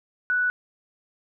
sine tone, 1480 Hz, F#6, in tune, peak -20 dBFS, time 0.3-0.5 s, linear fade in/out 0 ms, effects none

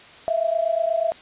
sine tone pair together, 647 / 675.3 Hz, E5 / E5, -32 / +42 cents, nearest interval minor second, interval 74 cents, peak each -22 dBFS, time 0.28-1.12 s, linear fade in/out 0 ms, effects white hiss -45 dBFS RMS until 1.21 s + resampled to 8000 Hz

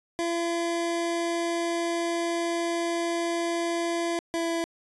25% pulse tone pair in turn, 339.2 / 334.3 Hz, E4 / E4, +50 / +24 cents, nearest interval unison, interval 26 cents, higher first, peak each -22 dBFS, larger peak neither, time 0.19-4.19 / 4.34-4.64 s, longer first, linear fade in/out 0 ms, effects resampled to 24000 Hz

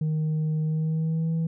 sine tone with pitch glide, 155.56 to 163.29 Hz, D#3 to E3, 0 to -16 cents, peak -20 dBFS, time 0.01-1.47 s, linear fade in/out 5 ms, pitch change +84 cents, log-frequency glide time 0.62-1.32 s, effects tanh soft clip ceiling -22 dBFS

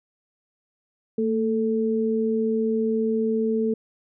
sine tone pair together, 225.3 / 440 Hz, A3 / A4, +41 / 0 cents, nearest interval octave, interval 1159 cents, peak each -23 dBFS, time 1.18-3.74 s, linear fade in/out 5 ms, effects none

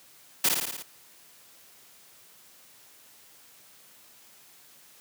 white noise with echo, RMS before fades -22 dBFS, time 0.44-0.49 s, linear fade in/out 5 ms, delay 56 ms, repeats 6, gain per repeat -3 dB, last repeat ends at 0.826 s, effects white hiss -55 dBFS RMS until 5 s + high-pass 100 Hz 12 dB/octave

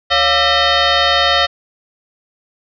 sine tone with frequency modulation, 1189 Hz, D6, 21 cents sharp, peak -10 dBFS, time 0.1-1.47 s, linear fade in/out 20 ms, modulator 631 Hz, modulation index 4.9, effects none

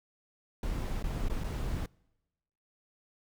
brown noise with dropouts, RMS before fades -33 dBFS, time 0.63-1.86 s, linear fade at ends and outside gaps 2 ms, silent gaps 1.026-1.04 / 1.285-1.298 / 1.437-1.442 s, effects noise-tail reverb RT60 1.0 s tail -26 dB re dry

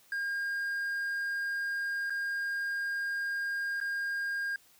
triangle tone with dropouts, 1614 Hz, G#6, 50 cents flat, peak -29 dBFS, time 0.12-4.56 s, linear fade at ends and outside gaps 2 ms, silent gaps 2.098-2.104 / 3.802-3.812 s, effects white hiss -62 dBFS RMS until 4.79 s

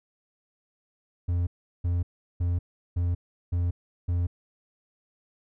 triangle tone bursts, 87.31 Hz, F2, in tune, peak -21 dBFS, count 6, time 1.28-4.27 s, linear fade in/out 10 ms, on 190 ms, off 370 ms, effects none

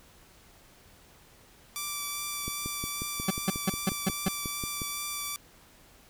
5% pulse tone with vibrato, 1166 Hz, D6, 13 cents flat, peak -21 dBFS, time 1.76-5.36 s, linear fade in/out 0 ms, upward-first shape triangle, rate 2.5 Hz, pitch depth 14 cents each way
click train, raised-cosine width 3 ms, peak -23 dBFS, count 14, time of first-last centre 2.48-4.818 s, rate 5.56 Hz
40% pulse tone bursts, 190.1 Hz, F#3, 47 cents sharp, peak -22 dBFS, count 6, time 3.28-4.286 s, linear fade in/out 5 ms, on 26 ms, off 170 ms
effects pink hiss -57 dBFS RMS until 6.09 s

